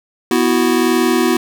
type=chord; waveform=square; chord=B suspended fourth; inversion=none; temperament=just; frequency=246.9 / 329.3 / 370.4 Hz; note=B3 / E4 / F#4; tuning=0 / -2 / +2 cents; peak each=-17 dBFS; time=0.31-1.37 s; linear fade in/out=2 ms; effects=none